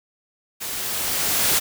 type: noise with level ramp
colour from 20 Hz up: white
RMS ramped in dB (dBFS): -30 to -18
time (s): 0.6-1.6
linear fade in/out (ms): 20
effects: none